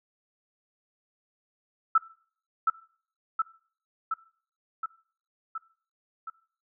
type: tone with echo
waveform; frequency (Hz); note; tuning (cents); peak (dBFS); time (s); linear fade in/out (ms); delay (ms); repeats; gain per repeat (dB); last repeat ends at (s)
sine; 1318.5; E6; 0; -16; 1.95-1.98; 5; 720; 6; -3; 6.3
effects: noise-tail reverb RT60 0.5 s tail -19 dB re dry